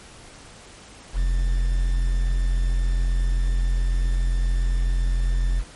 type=tone with quantisation; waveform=triangle; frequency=43.65 Hz; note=F1; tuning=in tune; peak=-16 dBFS; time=1.13-5.64 s; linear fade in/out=50 ms; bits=7; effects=pink hiss -45 dBFS RMS until 5.75 s + MP3 48 kbps